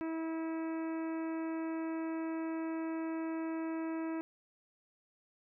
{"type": "harmonic tone", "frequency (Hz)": 324, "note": "E4", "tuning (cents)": -30, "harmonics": [1, 2, 3, 4, 5, 6, 7, 8], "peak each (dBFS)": [-35, -46, -48, -52, -54, -57, -58, -59], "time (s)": [0.01, 4.21], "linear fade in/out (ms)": 0, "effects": []}